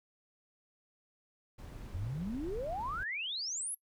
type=noise; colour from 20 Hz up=brown; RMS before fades=-45 dBFS; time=1.58-3.04 s; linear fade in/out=10 ms
type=exponential sweep; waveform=sine; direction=up; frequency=81.8 to 11560 Hz; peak=-35 dBFS; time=1.94-3.75 s; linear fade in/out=10 ms
effects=noise-tail reverb RT60 0.1 s tail -23 dB re dry